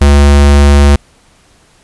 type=tone; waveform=square; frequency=71.3 Hz; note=C#2; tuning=49 cents sharp; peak=-3 dBFS; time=0.01-0.96 s; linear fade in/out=5 ms; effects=pink hiss -47 dBFS RMS until 1.83 s + resampled to 24000 Hz